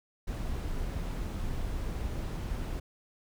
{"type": "noise", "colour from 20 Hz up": "brown", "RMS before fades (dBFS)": -34, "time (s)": [0.27, 2.8], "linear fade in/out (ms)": 10, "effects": []}